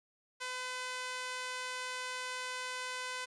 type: tone with high-pass filter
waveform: sawtooth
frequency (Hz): 506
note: B4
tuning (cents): +42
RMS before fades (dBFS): -40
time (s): 0.4-3.26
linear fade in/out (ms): 20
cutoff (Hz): 1200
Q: 0.91
effects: resampled to 22050 Hz + 10-bit